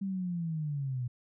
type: linear sweep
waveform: sine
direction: down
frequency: 198.1 to 120 Hz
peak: -31 dBFS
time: 0.01-1.08 s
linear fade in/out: 10 ms
effects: none